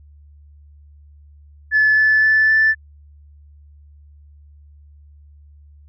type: tone with pitch steps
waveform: sine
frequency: 1729 / 1739 / 1749.1 / 1759.2 Hz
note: A6 / A6 / A6 / A6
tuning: -31 / -21 / -11 / -1 cents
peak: -10 dBFS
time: 1.71-2.75 s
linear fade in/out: 50 ms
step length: 260 ms
effects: tanh soft clip ceiling -7 dBFS + added 73 Hz sine -43 dBFS peak until 5.88 s